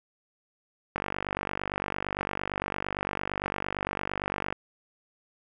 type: click train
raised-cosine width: 0.5 ms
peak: -14 dBFS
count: 175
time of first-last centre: 0.96-4.526 s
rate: 48.8 Hz
effects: none